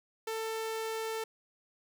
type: tone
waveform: sawtooth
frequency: 444.9 Hz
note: A4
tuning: 19 cents sharp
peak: -30 dBFS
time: 0.27-1.24 s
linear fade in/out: 5 ms
effects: none